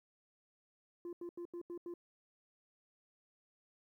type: tone bursts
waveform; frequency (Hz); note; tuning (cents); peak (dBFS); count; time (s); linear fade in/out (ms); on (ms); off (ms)
sine; 346.8; F4; -12; -39; 6; 1.05-1.939; 2; 79; 83
effects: tanh soft clip ceiling -41 dBFS + 13-bit